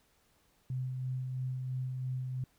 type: tone with tremolo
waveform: sine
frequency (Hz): 128.6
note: C3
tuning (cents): -30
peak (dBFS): -32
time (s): 0.7-2.44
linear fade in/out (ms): 2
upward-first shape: sine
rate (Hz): 3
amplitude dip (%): 30
effects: pink hiss -70 dBFS RMS until 2.58 s